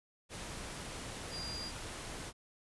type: tone in noise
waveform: sine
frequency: 4803 Hz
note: D8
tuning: 38 cents sharp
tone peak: -41 dBFS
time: 1.3-1.72 s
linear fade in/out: 50 ms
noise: pink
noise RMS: -44 dBFS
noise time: 0.29-2.33 s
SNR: 0 dB
effects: resampled to 24000 Hz